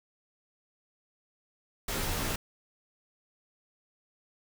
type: noise with comb filter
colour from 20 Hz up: pink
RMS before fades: -32 dBFS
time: 1.88-2.36 s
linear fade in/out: 5 ms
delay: 16 ms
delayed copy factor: -0.85
effects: none